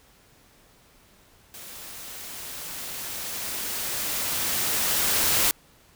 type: noise with level ramp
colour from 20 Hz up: white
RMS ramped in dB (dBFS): -42 to -21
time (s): 1.54-5.51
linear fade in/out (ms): 0
effects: pink hiss -57 dBFS RMS until 5.95 s